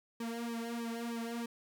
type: tone with flanger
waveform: sawtooth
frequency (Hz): 232.7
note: A#3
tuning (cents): -3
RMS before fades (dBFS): -39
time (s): 0.2-1.46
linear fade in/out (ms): 5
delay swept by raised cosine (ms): 1.4 to 3.5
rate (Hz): 3.2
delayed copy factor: -0.95
effects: none